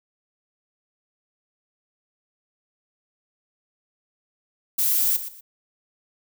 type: noise with echo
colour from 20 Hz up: violet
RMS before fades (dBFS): -21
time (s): 4.78-5.17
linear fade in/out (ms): 10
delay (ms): 120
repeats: 2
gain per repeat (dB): -12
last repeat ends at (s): 5.41
effects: none